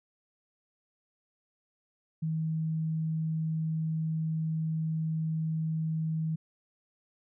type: tone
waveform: sine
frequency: 159.4 Hz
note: D#3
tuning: 42 cents sharp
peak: -28 dBFS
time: 2.22-6.36 s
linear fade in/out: 10 ms
effects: none